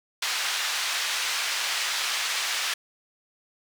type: band-pass noise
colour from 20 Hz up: white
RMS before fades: -28 dBFS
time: 0.22-2.74 s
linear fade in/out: 5 ms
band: 1100 to 4700 Hz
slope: 12 dB/octave
effects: none